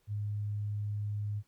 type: tone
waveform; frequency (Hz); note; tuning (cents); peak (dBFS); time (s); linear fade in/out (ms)
sine; 103.83; G#2; 0; -32; 0.07-1.43; 50
effects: pink hiss -73 dBFS RMS until 1.47 s